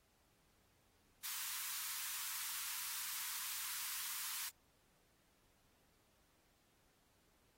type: high-pass noise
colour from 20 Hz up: white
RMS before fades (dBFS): -44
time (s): 1.23-4.5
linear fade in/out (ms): 20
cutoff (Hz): 900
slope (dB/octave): 96
effects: pink hiss -75 dBFS RMS until 7.57 s + AAC 48 kbps